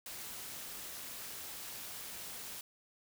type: noise with amplitude modulation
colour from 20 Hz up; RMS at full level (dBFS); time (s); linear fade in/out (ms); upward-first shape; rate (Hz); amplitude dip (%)
white; -43; 0.06-2.61; 2; sine; 252; 55
effects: none